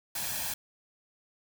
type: noise with comb filter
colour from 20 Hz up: white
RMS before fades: -34 dBFS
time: 0.15-0.54 s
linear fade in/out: 5 ms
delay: 1.2 ms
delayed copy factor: +0.6
effects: none